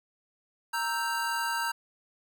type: chord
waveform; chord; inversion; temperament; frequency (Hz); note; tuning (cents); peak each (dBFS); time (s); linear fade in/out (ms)
square; E diminished; second; equal; 932.3 / 1318.5 / 1568; Bb5 / E6 / G6; 0 / 0 / 0; -32 / -37 / -33; 0.73-1.72; 10
effects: none